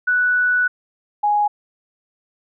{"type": "tone pair in turn", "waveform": "sine", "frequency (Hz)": [1480, 830.6], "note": ["F#6", "G#5"], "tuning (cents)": [0, 0], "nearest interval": "minor seventh", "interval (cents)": 1000, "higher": "first", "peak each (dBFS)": -14, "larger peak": "neither", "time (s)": [[0.07, 0.68], [1.23, 1.48]], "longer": "first", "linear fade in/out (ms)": 10, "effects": []}